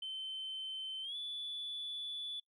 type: tone with pitch glide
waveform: sine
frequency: 3080 to 3457 Hz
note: G7 to A7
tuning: -31 to -31 cents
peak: -38 dBFS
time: 0.02-2.4 s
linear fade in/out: 5 ms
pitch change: +200 cents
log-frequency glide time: 1.02-1.16 s
effects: noise-tail reverb RT60 0.1 s tail -21 dB re dry + tanh soft clip ceiling -36 dBFS